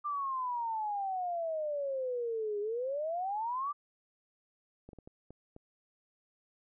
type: exponential two-way sweep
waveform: sine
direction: down then up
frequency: 1195 to 406.2 to 1195 Hz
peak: -32 dBFS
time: 0.04-3.73 s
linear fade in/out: 20 ms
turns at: 2.6 s
type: clicks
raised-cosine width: 2 ms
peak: -36 dBFS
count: 6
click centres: 4.89 / 4.932 / 4.987 / 5.075 / 5.306 / 5.564 s
effects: none